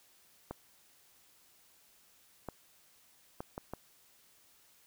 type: clicks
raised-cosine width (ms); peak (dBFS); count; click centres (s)
1; -25; 5; 0.51 / 2.487 / 3.405 / 3.579 / 3.736
effects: white hiss -65 dBFS RMS until 4.86 s